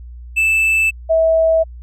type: tone pair in turn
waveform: triangle / sine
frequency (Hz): 2637 / 648.7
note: E7 / E5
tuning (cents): 0 / -28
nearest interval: 2 octaves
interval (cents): 2428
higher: first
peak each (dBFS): -10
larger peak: neither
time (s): 0.36-0.91 / 1.09-1.64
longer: neither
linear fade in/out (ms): 20
effects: added 60 Hz sine -31 dBFS peak until 1.82 s